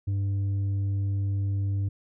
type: tone with tanh clipping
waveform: sine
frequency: 98.9 Hz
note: G2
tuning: 16 cents sharp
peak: -25 dBFS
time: 0.07-1.89 s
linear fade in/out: 10 ms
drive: 4 dB
effects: none